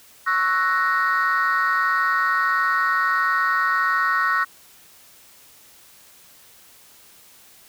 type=chord; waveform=sine; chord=F# dominant seventh; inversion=second; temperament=equal; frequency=1108.7 / 1318.5 / 1480 / 1864.7 Hz; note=C#6 / E6 / F#6 / A#6; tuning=0 / 0 / 0 / 0 cents; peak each=-22 dBFS; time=0.26-4.45 s; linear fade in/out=20 ms; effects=tanh soft clip ceiling -12 dBFS + white hiss -50 dBFS RMS until 7.68 s